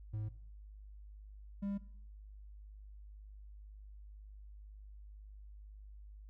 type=tone pair in turn; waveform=triangle; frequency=107.3 / 199.65 Hz; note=A2 / G3; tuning=-43 / +32 cents; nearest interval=major seventh; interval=1075 cents; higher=second; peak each=-35 / -34 dBFS; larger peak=second; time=0.13-0.29 / 1.62-1.78 s; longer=neither; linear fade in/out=10 ms; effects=noise-tail reverb RT60 0.6 s tail -18 dB re dry + added 51 Hz sine -50 dBFS peak until 6.29 s

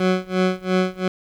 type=tone with tremolo; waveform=20% pulse; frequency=185 Hz; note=F#3; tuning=in tune; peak=-10 dBFS; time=0-1.08 s; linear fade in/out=2 ms; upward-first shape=sine; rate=2.9 Hz; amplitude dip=95%; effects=low-pass 4000 Hz 12 dB/octave + 8-bit

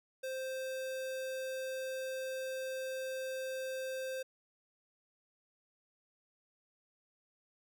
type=tone; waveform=square; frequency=523.3 Hz; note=C5; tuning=in tune; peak=-38 dBFS; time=0.23-4.23 s; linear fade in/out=10 ms; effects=none

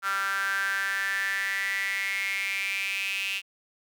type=tone with high-pass filter sweep; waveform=sawtooth; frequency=196 Hz; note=G3; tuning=in tune; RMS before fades=-29 dBFS; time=0.02-3.42 s; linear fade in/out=50 ms; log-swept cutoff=1400 to 2700 Hz; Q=8.6; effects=none

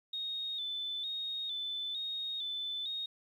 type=tone with vibrato; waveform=sine; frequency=3620 Hz; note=A7; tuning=48 cents sharp; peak=-35 dBFS; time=0.13-3.06 s; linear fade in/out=5 ms; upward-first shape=square; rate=1.1 Hz; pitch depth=51 cents each way; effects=11-bit

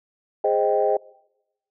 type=chord; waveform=sine; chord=Ab major seventh; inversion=none; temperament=equal with one note detuned; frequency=413.6 / 523.3 / 622.3 / 784 Hz; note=Ab4 / C5 / Eb5 / G5; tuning=-7 / 0 / 0 / 0 cents; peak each=-22 / -23 / -22 / -24 dBFS; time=0.44-0.97 s; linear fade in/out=5 ms; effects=noise-tail reverb RT60 0.9 s tail -23 dB re dry + tanh soft clip ceiling -7 dBFS

